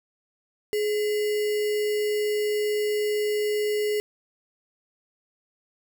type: tone with sample-and-hold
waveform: sine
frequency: 421.1 Hz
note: G#4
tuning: 24 cents sharp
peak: -22 dBFS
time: 0.73-4 s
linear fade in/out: 0 ms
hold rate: 2450 Hz
effects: none

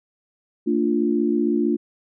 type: chord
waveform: sine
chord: Bb major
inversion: none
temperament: equal with one note detuned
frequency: 227.2 / 293.7 / 349.2 Hz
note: Bb3 / D4 / F4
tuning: -44 / 0 / 0 cents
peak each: -22 dBFS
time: 0.66-1.77 s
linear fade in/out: 20 ms
effects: none

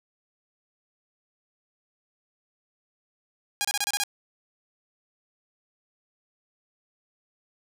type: tone bursts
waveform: 5% pulse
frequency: 817 Hz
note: G#5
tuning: 29 cents flat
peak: -12 dBFS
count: 7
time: 3.61-4.036 s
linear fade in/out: 0 ms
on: 36 ms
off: 29 ms
effects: none

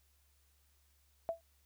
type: tone with exponential decay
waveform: sine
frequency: 665 Hz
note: E5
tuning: 15 cents sharp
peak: -29 dBFS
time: 1.29-1.41 s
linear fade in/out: 0 ms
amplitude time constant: 25 ms
effects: added 70 Hz sine -70 dBFS peak until 1.65 s + white hiss -74 dBFS RMS until 1.65 s

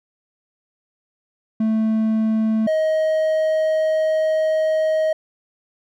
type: tone pair in turn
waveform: triangle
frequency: 220 / 629.3 Hz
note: A3 / D#5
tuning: 0 / +19 cents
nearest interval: octave + tritone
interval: 1819 cents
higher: second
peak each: -14 dBFS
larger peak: neither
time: 1.6-2.67 / 2.67-5.13 s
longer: second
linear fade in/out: 5 ms
effects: none

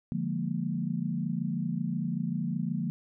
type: chord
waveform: sine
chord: Bb dominant seventh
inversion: first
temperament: equal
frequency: 146.83 / 174.61 / 207.7 / 233.1 Hz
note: D3 / F3 / Ab3 / Bb3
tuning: 0 / 0 / 0 / 0 cents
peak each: -35 / -32 / -36 / -34 dBFS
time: 0.12-2.9 s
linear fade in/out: 0 ms
effects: none

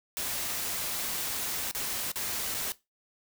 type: noise with dropouts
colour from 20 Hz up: white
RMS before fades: -33 dBFS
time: 0.17-2.72 s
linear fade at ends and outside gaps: 0 ms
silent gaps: 1.712-1.749 / 2.117-2.158 / 2.543-2.547 s
effects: noise-tail reverb RT60 0.2 s tail -17 dB re dry

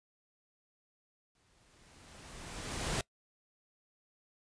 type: noise with exponential growth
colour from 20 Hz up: pink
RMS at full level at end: -33 dBFS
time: 1.35-3.01 s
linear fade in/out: 2 ms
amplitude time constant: 360 ms
effects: noise-tail reverb RT60 0.1 s tail -22 dB re dry + resampled to 22050 Hz

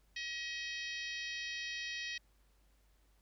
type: harmonic tone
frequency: 635 Hz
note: D#5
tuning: 35 cents sharp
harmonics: 3 / 4 / 5 / 6 / 7 / 8 / 9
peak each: -43 / -45 / -47 / -49 / -50 / -51 / -52 dBFS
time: 0.16-2.18 s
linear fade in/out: 5 ms
effects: added 50 Hz sine -67 dBFS peak until 3.21 s + pink hiss -75 dBFS RMS until 3.21 s

